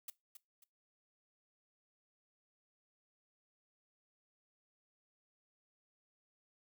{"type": "noise with echo", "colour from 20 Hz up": "blue", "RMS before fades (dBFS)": -45, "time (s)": [0.08, 0.1], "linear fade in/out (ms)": 2, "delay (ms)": 270, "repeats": 2, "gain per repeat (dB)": -9, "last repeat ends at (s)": 0.64, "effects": ["noise-tail reverb RT60 0.2 s tail -20 dB re dry"]}